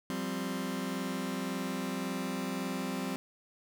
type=chord; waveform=sawtooth; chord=F suspended second; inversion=none; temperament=just; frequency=174.61 / 196.44 / 261.9 Hz; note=F3 / G3 / C4; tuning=0 / +4 / +2 cents; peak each=-36 / -33 / -32 dBFS; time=0.1-3.16 s; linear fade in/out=0 ms; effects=none